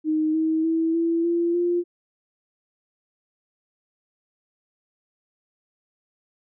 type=tone with pitch steps; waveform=sine; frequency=311.1 / 318.4 / 325.8 / 333.4 / 341.2 / 349.2 Hz; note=D#4 / D#4 / E4 / E4 / F4 / F4; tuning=0 / +40 / -20 / +20 / -40 / 0 cents; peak=-19 dBFS; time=0.04-1.84 s; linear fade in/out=50 ms; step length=300 ms; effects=none